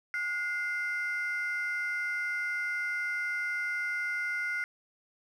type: ring-modulated tone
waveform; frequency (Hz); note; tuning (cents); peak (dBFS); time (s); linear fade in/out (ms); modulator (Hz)
triangle; 1764; A6; +4; -24; 0.14-4.64; 0; 320
effects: tanh soft clip ceiling -24 dBFS